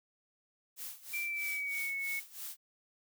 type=noise with tremolo; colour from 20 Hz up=blue; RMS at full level=-42 dBFS; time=0.76-2.57 s; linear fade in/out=50 ms; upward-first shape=sine; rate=3.1 Hz; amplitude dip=85%
type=tone with pitch glide; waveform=sine; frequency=2349 to 2204 Hz; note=D7 to C#7; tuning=0 to -11 cents; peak=-34 dBFS; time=1.13-2.2 s; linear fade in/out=10 ms; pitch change=-111 cents; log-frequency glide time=1.25-1.93 s
effects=none